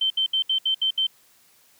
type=tone bursts; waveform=sine; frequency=3104 Hz; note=G7; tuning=18 cents flat; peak=-19 dBFS; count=7; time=0.01-1.068 s; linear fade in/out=5 ms; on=92 ms; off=69 ms; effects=white hiss -58 dBFS RMS until 1.79 s + high-pass 80 Hz 12 dB/octave